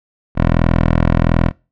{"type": "tone", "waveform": "10% pulse", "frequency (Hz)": 41.39, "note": "E1", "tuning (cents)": 8, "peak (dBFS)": -3, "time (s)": [0.35, 1.52], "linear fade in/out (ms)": 50, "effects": ["noise-tail reverb RT60 0.3 s tail -24 dB re dry", "low-pass 2000 Hz 12 dB/octave"]}